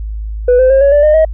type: tone with pitch steps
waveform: sine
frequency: 493.9 / 514.9 / 536.7 / 559.5 / 583.3 / 608.1 / 633.9 Hz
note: B4 / C5 / C5 / C#5 / D5 / D#5 / D#5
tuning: 0 / -28 / +44 / +16 / -12 / -40 / +32 cents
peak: -3 dBFS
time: 0.48-1.25 s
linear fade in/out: 5 ms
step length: 110 ms
effects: tanh soft clip ceiling -3 dBFS + added 53 Hz sine -18 dBFS peak until 1.33 s